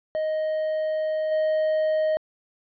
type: tone with level steps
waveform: triangle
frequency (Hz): 624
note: D#5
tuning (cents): +5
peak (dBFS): -21 / -18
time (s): 0.15-2.17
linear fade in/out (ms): 0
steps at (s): 1.31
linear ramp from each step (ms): 10
effects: resampled to 11025 Hz